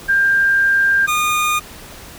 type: tone pair in turn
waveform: sine / 25% pulse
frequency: 1594 / 1220.9 Hz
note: G6 / D#6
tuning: +28 / -33 cents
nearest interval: perfect fourth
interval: 461 cents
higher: first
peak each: -11 dBFS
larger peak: neither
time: 0.08-1.07 / 1.07-1.6 s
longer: first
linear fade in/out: 20 ms
effects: pink hiss -37 dBFS RMS until 2.18 s